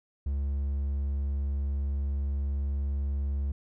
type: tone with hard clipping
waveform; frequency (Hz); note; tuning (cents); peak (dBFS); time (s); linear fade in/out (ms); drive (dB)
triangle; 69.9; C#2; +15; -28; 0.26-3.52; 5; 6
effects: none